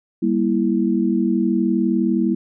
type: chord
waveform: sine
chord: E diminished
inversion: first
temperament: just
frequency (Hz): 197.78 / 237.3 / 329.6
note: G3 / Bb3 / E4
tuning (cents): +16 / +31 / 0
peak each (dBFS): -20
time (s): 0.22-2.35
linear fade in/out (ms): 10
effects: none